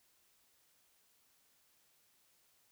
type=silence; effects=white hiss -72 dBFS RMS until 2.71 s